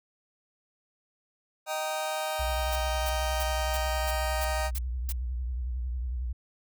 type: chord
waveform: sawtooth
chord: Eb major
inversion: none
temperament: just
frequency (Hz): 622.3 / 777.8 / 933.4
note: Eb5 / G5 / Bb5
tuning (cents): 0 / -14 / +2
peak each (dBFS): -28 / -30 / -33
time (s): 1.66-4.71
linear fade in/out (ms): 50
type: tone with vibrato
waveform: sine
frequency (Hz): 61.74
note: B1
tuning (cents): 0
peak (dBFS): -29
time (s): 2.39-6.33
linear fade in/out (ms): 10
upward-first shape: sine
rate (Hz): 11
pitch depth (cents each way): 110
type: noise bursts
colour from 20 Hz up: blue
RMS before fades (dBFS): -36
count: 8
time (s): 2.72-5.124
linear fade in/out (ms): 5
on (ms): 38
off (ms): 300
effects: none